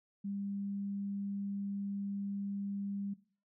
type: tone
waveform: sine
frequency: 199.7 Hz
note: G3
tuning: 32 cents sharp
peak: -36 dBFS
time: 0.24-3.14 s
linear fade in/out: 10 ms
effects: noise-tail reverb RT60 0.4 s tail -17 dB re dry